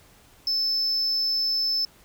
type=tone; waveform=sine; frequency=5260 Hz; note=E8; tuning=5 cents flat; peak=-19 dBFS; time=0.47-1.85 s; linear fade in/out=2 ms; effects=tanh soft clip ceiling -21 dBFS + pink hiss -55 dBFS RMS until 2.04 s